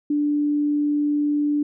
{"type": "tone", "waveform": "sine", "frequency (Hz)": 293.7, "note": "D4", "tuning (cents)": 0, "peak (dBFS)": -18, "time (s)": [0.1, 1.63], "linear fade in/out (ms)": 5, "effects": []}